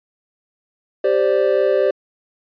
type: chord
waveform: triangle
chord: G suspended fourth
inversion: none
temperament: equal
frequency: 392 / 523.3 / 587.3 Hz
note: G4 / C5 / D5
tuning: 0 / 0 / 0 cents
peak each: -16 dBFS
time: 1.04-1.91 s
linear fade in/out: 5 ms
effects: resampled to 11025 Hz